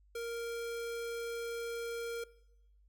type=tone; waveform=square; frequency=466.2 Hz; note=A#4; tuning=in tune; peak=-38 dBFS; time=0.15-2.24 s; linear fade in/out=5 ms; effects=noise-tail reverb RT60 0.9 s tail -20 dB re dry + added 50 Hz sine -62 dBFS peak until 2.88 s